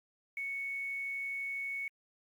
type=tone with quantisation; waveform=sine; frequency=2217 Hz; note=C#7; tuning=in tune; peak=-35 dBFS; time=0.37-1.88 s; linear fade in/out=2 ms; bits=10; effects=Opus 48 kbps